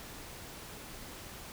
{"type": "silence", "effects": ["pink hiss -47 dBFS RMS until 1.52 s"]}